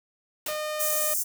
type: noise with exponential decay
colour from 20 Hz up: white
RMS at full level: -29 dBFS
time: 0.46-0.69 s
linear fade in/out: 5 ms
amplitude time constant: 49 ms
type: tone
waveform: sawtooth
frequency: 610 Hz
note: D#5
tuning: 34 cents flat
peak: -25 dBFS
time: 0.48-1.14 s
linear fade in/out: 5 ms
type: high-pass noise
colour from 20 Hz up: white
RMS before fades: -27 dBFS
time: 0.79-1.24 s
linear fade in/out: 20 ms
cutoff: 5900 Hz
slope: 48 dB/octave
effects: none